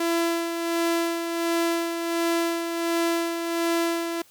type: tone with tremolo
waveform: sawtooth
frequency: 336.2 Hz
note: E4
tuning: 34 cents sharp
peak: -17 dBFS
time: 0-4.22 s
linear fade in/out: 5 ms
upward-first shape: sine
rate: 1.4 Hz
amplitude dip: 50%
effects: white hiss -56 dBFS RMS until 4.3 s